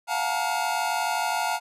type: tone cluster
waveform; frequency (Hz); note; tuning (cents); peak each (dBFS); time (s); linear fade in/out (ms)
square; 695 / 742 / 861 / 933 / 1415; F5 / F#5 / A5 / A#5 / F6; -9 / +5 / -38 / +1 / +22; -32 / -32 / -30 / -31 / -33; 0.07-1.6; 50
effects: resampled to 32000 Hz